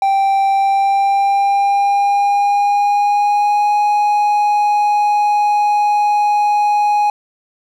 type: tone with pitch glide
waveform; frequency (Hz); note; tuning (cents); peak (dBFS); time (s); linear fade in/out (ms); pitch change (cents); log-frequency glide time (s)
triangle; 784 to 830.6; G5 to G#5; 0 to 0; -9; 0.02-7.1; 2; +100; 0.51-3.76
effects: none